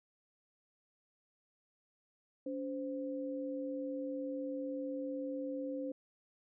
sine tone pair together, 283.2 / 519 Hz, C#4 / C5, +37 / -14 cents, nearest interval minor seventh, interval 1049 cents, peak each -39 / -40 dBFS, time 2.46-5.92 s, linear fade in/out 5 ms, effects none

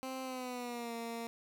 15% pulse tone with pitch glide, 261.6 to 231.7 Hz, C4 to A#3, 0 to -10 cents, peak -33 dBFS, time 0.03-1.27 s, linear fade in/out 0 ms, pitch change -210 cents, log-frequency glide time 0.23-0.94 s, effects none

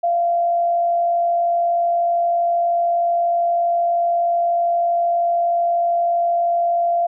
sine tone with frequency modulation, 689 Hz, F5, 24 cents flat, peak -15 dBFS, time 0.03-7.07 s, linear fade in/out 10 ms, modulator 52.8 Hz, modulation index 0.23, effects none

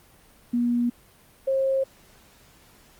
sine tone pair in turn, 240.1 / 535.6 Hz, B3 / C5, -49 / +40 cents, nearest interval octave + major second, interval 1389 cents, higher second, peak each -20 dBFS, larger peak neither, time 0.53-0.9 / 1.47-1.84 s, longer neither, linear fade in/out 10 ms, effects pink hiss -55 dBFS RMS until 2.99 s + Opus 32 kbps

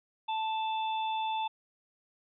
harmonic tone, 880 Hz, A5, in tune, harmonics 1 / 3 / 4, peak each -30 / -43 / -41 dBFS, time 0.28-1.48 s, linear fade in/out 10 ms, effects none

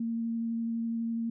sine tone with vibrato, 229.6 Hz, A#3, 26 cents flat, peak -29 dBFS, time 0-1.3 s, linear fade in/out 5 ms, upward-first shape triangle, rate 12 Hz, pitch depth 11 cents each way, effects none

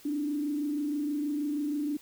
sine tone with frequency modulation, 293.3 Hz, D4, 2 cents flat, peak -28 dBFS, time 0.05-1.97 s, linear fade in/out 5 ms, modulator 26.3 Hz, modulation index 0.56, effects white hiss -55 dBFS RMS until 2.01 s

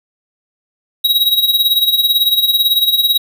square tone with tremolo, 3833 Hz, A#7, 47 cents sharp, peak -8 dBFS, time 1.04-3.18 s, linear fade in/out 10 ms, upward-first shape sine, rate 18 Hz, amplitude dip 70%, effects none

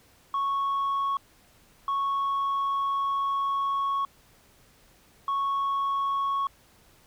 sine tone bursts at uneven times, 1106 Hz, C#6, 4 cents flat, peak -22 dBFS, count 3, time 0.34-1.17 / 1.88-4.05 / 5.28-6.47 s, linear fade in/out 2 ms, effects tanh soft clip ceiling -23 dBFS + pink hiss -59 dBFS RMS until 7.06 s

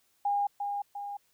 sine tone with echo, 811 Hz, G#5, 41 cents flat, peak -25 dBFS, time 0.25-0.47 s, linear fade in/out 5 ms, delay 350 ms, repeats 2, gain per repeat -5 dB, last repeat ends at 1.17 s, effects white hiss -70 dBFS RMS until 1.33 s

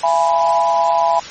sine chord, E major, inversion none, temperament equal with one note detuned, 674.3 / 830.6 / 987.8 Hz, E5 / G#5 / B5, +39 / 0 / 0 cents, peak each -16 dBFS, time 0.03-1.2 s, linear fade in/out 10 ms, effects white hiss -31 dBFS RMS until 1.3 s + MP3 32 kbps

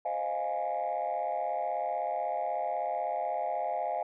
sine chord, F minor seventh, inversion second, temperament equal, 523.3 / 622.3 / 698.5 / 830.6 Hz, C5 / Eb5 / F5 / Ab5, 0 / 0 / 0 / 0 cents, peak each -38 / -34 / -32 / -33 dBFS, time 0.05-4.03 s, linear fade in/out 5 ms, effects tanh soft clip ceiling -24 dBFS

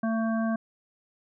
harmonic tone, 224.4 Hz, A3, 34 cents sharp, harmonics 1 / 3 / 5 / 7, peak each -25 / -32 / -38 / -38 dBFS, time 0.03-0.56 s, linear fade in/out 5 ms, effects none

